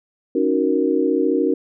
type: chord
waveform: sine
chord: D# minor seventh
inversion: third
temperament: equal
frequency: 277.2 / 311.1 / 370 / 466.2 Hz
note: C#4 / D#4 / F#4 / A#4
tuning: 0 / 0 / 0 / 0 cents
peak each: -21 dBFS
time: 0.35-1.54 s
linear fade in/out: 5 ms
effects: none